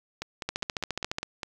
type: two click trains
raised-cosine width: 0.2 ms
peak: -16 / -12 dBFS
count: 7 / 11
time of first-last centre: 0.22-1.432 / 0.49-1.184 s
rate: 4.95 / 14.4 Hz
effects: 8-bit